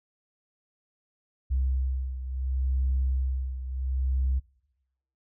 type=beating tone pair; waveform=sine; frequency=65.2 / 65.91 Hz; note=C2 / C2; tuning=-5 / +13 cents; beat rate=0.71 Hz; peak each=-25 / -30 dBFS; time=1.5-4.4 s; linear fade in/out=20 ms; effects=noise-tail reverb RT60 0.9 s tail -25 dB re dry + tanh soft clip ceiling -19 dBFS